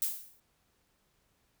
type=noise with exponential decay; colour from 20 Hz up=violet; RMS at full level=-28 dBFS; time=0.02-0.4 s; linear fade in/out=1 ms; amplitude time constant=82 ms; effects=pink hiss -73 dBFS RMS until 1.6 s